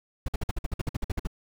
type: noise bursts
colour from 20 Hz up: brown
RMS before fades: -27 dBFS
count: 14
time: 0.26-1.272 s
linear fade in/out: 5 ms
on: 24 ms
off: 52 ms
effects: none